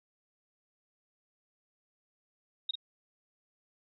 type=tone with echo; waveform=sine; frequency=3751 Hz; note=A#7; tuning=10 cents sharp; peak=-28 dBFS; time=2.69-2.71 s; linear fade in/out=5 ms; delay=45 ms; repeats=1; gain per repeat=-7 dB; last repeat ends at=2.755 s; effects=none